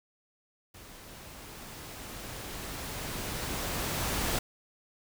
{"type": "noise with level ramp", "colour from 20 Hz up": "pink", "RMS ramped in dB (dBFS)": [-50, -30], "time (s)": [0.74, 4.39], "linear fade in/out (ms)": 5, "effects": []}